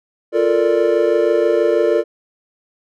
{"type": "chord", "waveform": "triangle", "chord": "Bb major seventh", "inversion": "second", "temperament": "equal", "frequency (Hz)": [349.2, 440, 466.2, 587.3], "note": ["F4", "A4", "Bb4", "D5"], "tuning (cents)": [0, 0, 0, 0], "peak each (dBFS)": -16, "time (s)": [0.32, 2.04], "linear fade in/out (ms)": 50, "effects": []}